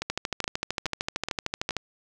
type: two click trains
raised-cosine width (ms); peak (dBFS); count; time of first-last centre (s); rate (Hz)
0.2; -10 / -12; 23 / 5; 0.1-1.767 / 0.02-1.708; 13.2 / 2.37
effects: none